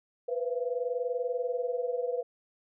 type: tone cluster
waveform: sine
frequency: 488.6 / 509 / 681 Hz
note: B4 / C5 / F5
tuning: -19 / -48 / -44 cents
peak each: -31 / -33 / -40 dBFS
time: 0.28-2.23 s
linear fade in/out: 10 ms
effects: none